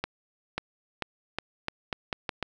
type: accelerating click train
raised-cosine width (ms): 0.3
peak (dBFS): -13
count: 9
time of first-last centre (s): 0.04-2.427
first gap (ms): 540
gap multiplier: 0.82
effects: none